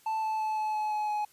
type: tone with pitch steps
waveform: triangle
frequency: 880 / 873.4 / 866.9 / 860.4 / 854 / 847.6 / 841.2 Hz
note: A5 / A5 / A5 / A5 / G#5 / G#5 / G#5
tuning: 0 / -13 / -26 / -39 / +48 / +35 / +22 cents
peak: -26 dBFS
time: 0.06-1.25 s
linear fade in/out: 5 ms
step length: 170 ms
effects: white hiss -61 dBFS RMS until 1.32 s + resampled to 32000 Hz